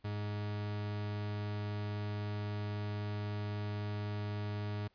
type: tone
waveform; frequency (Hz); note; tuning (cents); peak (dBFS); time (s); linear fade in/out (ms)
40% pulse; 103.8; G#2; 0; -35; 0.04-4.88; 10
effects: pink hiss -73 dBFS RMS until 4.94 s + resampled to 11025 Hz